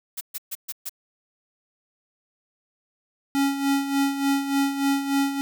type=noise bursts; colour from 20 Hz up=blue; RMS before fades=-31 dBFS; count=5; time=0.17-0.895 s; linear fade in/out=10 ms; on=41 ms; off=130 ms
type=tone with tremolo; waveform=square; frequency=277.2 Hz; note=C#4; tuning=in tune; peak=-19 dBFS; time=3.35-5.41 s; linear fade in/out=0 ms; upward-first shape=sine; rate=3.4 Hz; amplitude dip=65%
effects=none